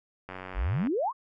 click train, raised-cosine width 0.5 ms, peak -24 dBFS, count 55, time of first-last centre 0.29-0.871 s, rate 92.9 Hz
sine exponential sweep, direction up, 38.23 to 1167 Hz, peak -25 dBFS, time 0.54-1.13 s, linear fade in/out 50 ms
effects none

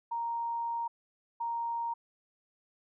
sine tone bursts at uneven times, 932.3 Hz, A#5, in tune, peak -31 dBFS, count 2, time 0.11-0.88 / 1.4-1.94 s, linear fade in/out 10 ms, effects none

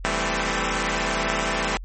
5% pulse chord, A minor seventh, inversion second, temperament equal with one note detuned, 164.81 / 196 / 220 / 257.6 Hz, E3 / G3 / A3 / C4, 0 / 0 / 0 / -27 cents, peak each -17 dBFS, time 0.05-1.77 s, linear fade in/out 0 ms, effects added 43 Hz sine -32 dBFS peak until 1.84 s + MP3 32 kbps

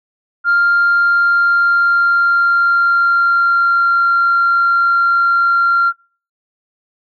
sine tone with pitch glide, 1396.9 to 1381.7 Hz, F6 to F6, 0 to -19 cents, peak -8 dBFS, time 0.44-5.93 s, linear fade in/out 50 ms, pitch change -19 cents, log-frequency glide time 0.76-4.05 s, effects noise-tail reverb RT60 0.4 s tail -26 dB re dry + tanh soft clip ceiling -6 dBFS

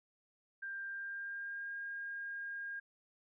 sine tone with pitch glide, 1589 to 1617.7 Hz, G6 to G#6, +23 to -46 cents, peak -40 dBFS, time 0.62-2.8 s, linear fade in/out 10 ms, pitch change +31 cents, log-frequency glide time 0.86-1.74 s, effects none

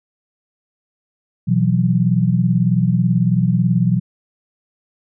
sine chord, B suspended fourth, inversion none, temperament equal with one note detuned, 123.47 / 166.73 / 185 Hz, B2 / E3 / F#3, 0 / +20 / 0 cents, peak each -17 dBFS, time 1.47-4 s, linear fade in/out 20 ms, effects none

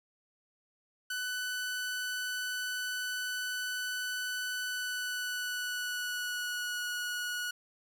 sawtooth tone with pitch glide, 1496 to 1460.1 Hz, F#6 to F#6, +19 to -23 cents, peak -30 dBFS, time 1.1-7.51 s, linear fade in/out 5 ms, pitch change -42 cents, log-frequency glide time 4.65-6.87 s, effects none

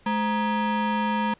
square ring-modulated tone, 364 Hz, F#4, 28 cents flat, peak -20 dBFS, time 0.06-1.34 s, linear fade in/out 5 ms, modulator 577 Hz, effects pink hiss -57 dBFS RMS until 1.39 s + resampled to 8000 Hz

